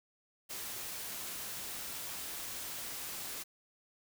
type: noise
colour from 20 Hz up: white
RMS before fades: -42 dBFS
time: 0.49-3.44 s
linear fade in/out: 20 ms
effects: none